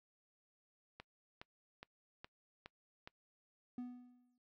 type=click train; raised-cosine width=0.3 ms; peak=-33 dBFS; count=6; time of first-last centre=1-3.075 s; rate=2.41 Hz
type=tone with exponential decay; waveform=triangle; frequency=246.9 Hz; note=B3; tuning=in tune; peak=-38 dBFS; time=3.78-4.38 s; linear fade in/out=2 ms; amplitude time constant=130 ms
effects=noise-tail reverb RT60 0.1 s tail -24 dB re dry